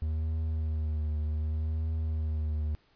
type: tone with vibrato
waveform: triangle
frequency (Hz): 77.78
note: D#2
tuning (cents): 0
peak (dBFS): -26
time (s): 0.02-2.75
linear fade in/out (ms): 0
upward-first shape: triangle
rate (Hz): 0.66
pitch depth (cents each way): 45
effects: pink hiss -66 dBFS RMS until 2.95 s + resampled to 11025 Hz